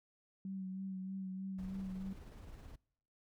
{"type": "tone with vibrato", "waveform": "sine", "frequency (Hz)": 189.9, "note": "F#3", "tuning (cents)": 45, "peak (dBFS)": -40, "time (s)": [0.45, 2.13], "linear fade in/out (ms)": 2, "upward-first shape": "sine", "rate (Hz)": 3.2, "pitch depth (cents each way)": 27}
{"type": "noise with tremolo", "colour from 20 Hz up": "brown", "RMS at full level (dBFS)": -50, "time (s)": [1.58, 2.76], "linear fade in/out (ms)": 10, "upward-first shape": "sine", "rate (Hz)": 19, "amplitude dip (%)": 35}
{"effects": ["noise-tail reverb RT60 0.7 s tail -25 dB re dry"]}